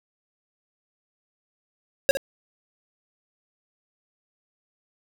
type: tone with echo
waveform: square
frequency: 547 Hz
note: C#5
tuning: 23 cents flat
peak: -14 dBFS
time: 2.09-2.11 s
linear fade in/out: 0 ms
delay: 61 ms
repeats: 1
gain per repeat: -11 dB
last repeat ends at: 2.171 s
effects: none